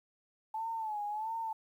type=tone with vibrato; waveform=sine; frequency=867 Hz; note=A5; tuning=26 cents flat; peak=-34 dBFS; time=0.54-1.53 s; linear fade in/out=5 ms; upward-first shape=sine; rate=1.5 Hz; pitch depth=86 cents each way; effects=11-bit